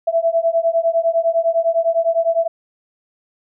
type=beating tone pair; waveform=sine; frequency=659.3 / 669.2 Hz; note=E5 / E5; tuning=0 / +26 cents; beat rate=9.9 Hz; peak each=-17 dBFS; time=0.07-2.48 s; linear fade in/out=10 ms; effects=none